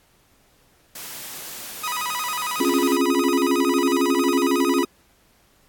white high-pass noise, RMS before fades -35 dBFS, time 0.95-2.96 s, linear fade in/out 5 ms, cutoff 120 Hz, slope 24 dB/octave
sawtooth tone with vibrato, 1108.7 Hz, C#6, in tune, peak -21 dBFS, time 1.83-4.85 s, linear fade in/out 10 ms, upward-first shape square, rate 11 Hz, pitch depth 210 cents each way
sine chord, Db major seventh, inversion third, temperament equal with one note detuned, 265.3 / 277.2 / 349.2 / 415.3 Hz, C4 / Db4 / F4 / Ab4, +24 / 0 / 0 / 0 cents, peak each -24 / -22 / -22 / -26 dBFS, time 2.6-4.85 s, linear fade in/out 5 ms
effects pink hiss -59 dBFS RMS until 5.68 s + AAC 64 kbps

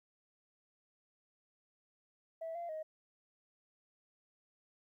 sine tone with pitch steps, 654 / 687 / 627 Hz, E5 / F5 / D#5, -14 / -29 / +13 cents, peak -38 dBFS, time 2.41-2.83 s, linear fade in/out 10 ms, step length 140 ms, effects tanh soft clip ceiling -36 dBFS + 13-bit

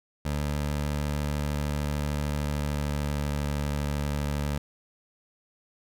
20% pulse tone with pitch glide, 73.42 to 72.58 Hz, D2 to D2, 0 to -20 cents, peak -22 dBFS, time 0.25-4.58 s, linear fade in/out 5 ms, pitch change -20 cents, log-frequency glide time 2.4-3.35 s, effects none

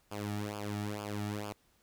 sawtooth tone with flanger, 103.83 Hz, G#2, in tune, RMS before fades -38 dBFS, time 0.11-1.53 s, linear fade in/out 10 ms, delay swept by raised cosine 0.5 to 2 ms, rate 2.2 Hz, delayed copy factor -0.8, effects pink hiss -70 dBFS RMS until 1.82 s

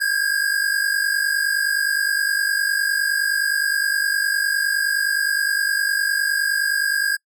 square tone pair together, 1599 / 1648.7 Hz, G6 / G#6, +34 / -13 cents, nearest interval minor second, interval 53 cents, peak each -22 dBFS, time 0-7.17 s, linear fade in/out 20 ms, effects noise-tail reverb RT60 0.1 s tail -24 dB re dry

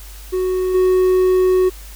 triangle tone with level steps, 370 Hz, F#4, in tune, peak -14 / -9 dBFS, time 0.32-1.7 s, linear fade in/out 20 ms, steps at 0.74 s, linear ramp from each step 10 ms, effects added 50 Hz sine -34 dBFS peak until 1.95 s + white hiss -41 dBFS RMS until 1.95 s

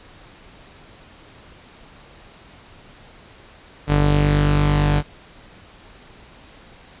sawtooth tone pair together, 49 / 146.83 Hz, G1 / D3, 0 / 0 cents, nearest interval octave + perfect fifth, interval 1900 cents, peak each -14 dBFS, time 3.87-5.03 s, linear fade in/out 50 ms, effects pink hiss -46 dBFS RMS until 7 s + resampled to 8000 Hz

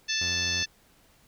harmonic tone, 880 Hz, A5, in tune, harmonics 2 / 3 / 4 / 5 / 6 / 7, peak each -33 / -33 / -33 / -33 / -33 / -33 dBFS, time 0.08-0.66 s, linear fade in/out 20 ms
sawtooth tone, 87.8 Hz, F2, 10 cents sharp, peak -32 dBFS, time 0.21-0.63 s, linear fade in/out 5 ms
effects pink hiss -61 dBFS RMS until 1.27 s

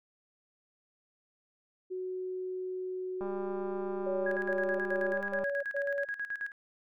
sine tone with pitch glide, 370 to 367.4 Hz, F#4 to F#4, 0 to -12 cents, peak -34 dBFS, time 1.9-5.14 s, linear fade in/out 20 ms, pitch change -12 cents, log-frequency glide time 4.24-4.58 s
click train, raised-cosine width 1 ms, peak -28 dBFS, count 444, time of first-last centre 3.21-5.436 s, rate 199 Hz
sine tone bursts, 565 Hz, C#5, 33 cents sharp, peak -31 dBFS, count 5, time 4.06-6.05 s, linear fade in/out 10 ms, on 310 ms, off 110 ms
sine tone with tremolo, 1651 Hz, G#6, 11 cents flat, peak -32 dBFS, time 4.26-6.52 s, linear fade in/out 5 ms, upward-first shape square, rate 9.3 Hz, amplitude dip 75%
effects none

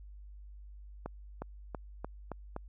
accelerating click train, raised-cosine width 1 ms, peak -24 dBFS, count 6, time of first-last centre 1.06-2.564 s, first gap 360 ms, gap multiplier 0.91, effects added 50 Hz sine -47 dBFS peak until 2.68 s

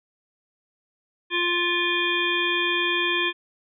harmonic tone with a mistuned harmonic, 349.2 Hz, F4, in tune, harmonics 1 / 3 / 5 / 7 / 9 / 10, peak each -28 / -30 / -27 / -26 / -28 / -31 dBFS, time 1.3-3.33 s, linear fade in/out 50 ms, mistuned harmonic 9, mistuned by +36 cents, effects none

